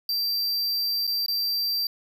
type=tone with dropouts; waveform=square; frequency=4699 Hz; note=D8; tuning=in tune; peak=-24 dBFS; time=0.09-1.87 s; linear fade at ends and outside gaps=2 ms; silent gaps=1.069-1.075 / 1.262-1.282 s; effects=none